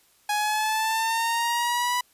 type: linear sweep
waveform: sawtooth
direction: up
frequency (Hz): 830.6 to 987.8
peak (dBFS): -19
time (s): 0.29-2.01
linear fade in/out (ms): 5
effects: white hiss -61 dBFS RMS until 2.13 s + resampled to 32000 Hz